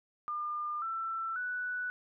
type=tone with pitch steps; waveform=sine; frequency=1204 / 1335.9 / 1482.3 Hz; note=D6 / E6 / F#6; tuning=+43 / +23 / +3 cents; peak=-33 dBFS; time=0.28-1.9 s; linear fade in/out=0 ms; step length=540 ms; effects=none